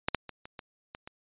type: clicks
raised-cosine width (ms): 0.3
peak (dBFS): -10 / -10 / -24 / -28 / -24 / -24 / -27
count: 7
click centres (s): 0.085 / 0.147 / 0.293 / 0.455 / 0.592 / 0.949 / 1.075
effects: resampled to 8000 Hz